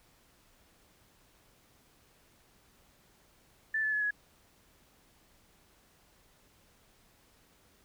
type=tone with pitch steps; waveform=sine; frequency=1760 / 1732.8 / 1706 / 1679.6 Hz; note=A6 / A6 / G#6 / G#6; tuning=0 / -27 / +46 / +19 cents; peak=-28 dBFS; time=3.74-4.108 s; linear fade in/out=5 ms; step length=92 ms; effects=pink hiss -65 dBFS RMS until 7.84 s